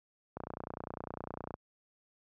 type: click train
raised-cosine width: 1 ms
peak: -25 dBFS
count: 36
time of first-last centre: 0.37-1.541 s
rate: 29.9 Hz
effects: high-pass 60 Hz 12 dB/octave